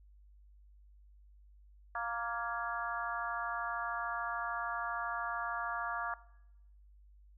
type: harmonic tone with a mistuned harmonic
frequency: 233.1 Hz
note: A#3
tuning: in tune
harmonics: 3 / 4 / 5 / 6 / 7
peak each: -41 / -42 / -40 / -42 / -42 dBFS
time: 1.95-6.14 s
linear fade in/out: 2 ms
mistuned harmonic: 7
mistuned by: +36 cents
effects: noise-tail reverb RT60 0.9 s tail -19 dB re dry + added 50 Hz sine -57 dBFS peak until 7.37 s